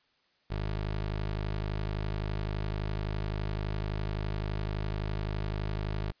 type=tone; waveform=20% pulse; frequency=51.8 Hz; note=G#1; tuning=4 cents flat; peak=-26 dBFS; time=0.5-6.12 s; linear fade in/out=10 ms; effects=white hiss -70 dBFS RMS until 6.2 s + resampled to 11025 Hz